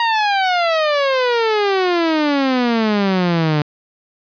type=exponential sweep; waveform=sawtooth; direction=down; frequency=947 to 146.83 Hz; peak=-10 dBFS; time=0-3.62 s; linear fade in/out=2 ms; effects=resampled to 11025 Hz + 8-bit